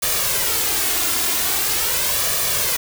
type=noise with flanger; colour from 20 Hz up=white; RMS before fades=-20 dBFS; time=0.02-2.77 s; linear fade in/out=10 ms; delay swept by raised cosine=1.7 to 2.9 ms; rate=0.43 Hz; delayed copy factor=+0.55; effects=none